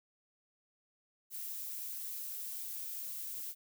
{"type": "noise", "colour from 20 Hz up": "violet", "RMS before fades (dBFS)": -42, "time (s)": [1.3, 3.55], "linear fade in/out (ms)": 50, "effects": []}